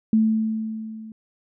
sine tone with level ramp, 219.9 Hz, A3, 1 cent flat, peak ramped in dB -13 to -36 dBFS, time 0.13-1.12 s, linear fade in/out 2 ms, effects none

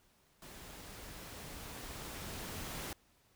pink noise with level ramp, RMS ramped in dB -52 to -42 dBFS, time 0.42-2.93 s, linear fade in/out 2 ms, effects pink hiss -70 dBFS RMS until 3.35 s

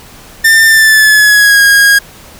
45% pulse tone with pitch glide, 1795 to 1636.5 Hz, A6 to G#6, +34 to -26 cents, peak -3 dBFS, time 0.44-1.99 s, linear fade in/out 10 ms, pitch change -160 cents, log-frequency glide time 0.67-1.62 s, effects pink hiss -35 dBFS RMS until 2.39 s

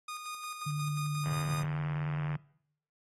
sawtooth tone with tremolo, 1230 Hz, D#6, 20 cents flat, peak -34 dBFS, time 0.08-1.63 s, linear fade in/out 5 ms, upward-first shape square, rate 5.6 Hz, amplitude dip 40%
sine tone with vibrato, 148.4 Hz, D3, 18 cents sharp, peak -31 dBFS, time 0.66-2.37 s, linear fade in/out 10 ms, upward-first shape sine, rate 10 Hz, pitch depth 13 cents each way
click train, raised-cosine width 0.5 ms, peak -27 dBFS, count 92, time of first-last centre 1.26-2.354 s, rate 83.2 Hz
effects noise-tail reverb RT60 0.7 s tail -22 dB re dry + AAC 32 kbps

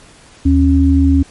sine tone pair together, 77.69 / 274 Hz, D#2 / C#4, -2 / -20 cents, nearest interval octave + minor seventh, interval 2182 cents, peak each -10 dBFS, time 0.45-1.23 s, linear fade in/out 10 ms, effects pink hiss -43 dBFS RMS until 1.3 s + MP3 48 kbps

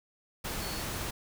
sine tone in noise, 4412 Hz, C#8, 9 cents flat, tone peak -43 dBFS, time 0.61-0.82 s, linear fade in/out 10 ms, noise pink, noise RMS -36 dBFS, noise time 0.44-1.11 s, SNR -10 dB, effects none

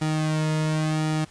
sawtooth tone with flanger, 155.56 Hz, D#3, in tune, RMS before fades -24 dBFS, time 0.01-1.25 s, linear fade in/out 10 ms, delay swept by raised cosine 1.9 to 2.61 ms, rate 0.93 Hz, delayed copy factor -0.75, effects pink hiss -51 dBFS RMS until 1.3 s + resampled to 22050 Hz

